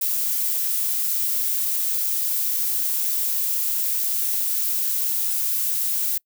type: noise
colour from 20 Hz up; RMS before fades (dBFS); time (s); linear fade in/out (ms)
violet; -23; 0.01-6.18; 5
effects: noise-tail reverb RT60 0.1 s tail -26 dB re dry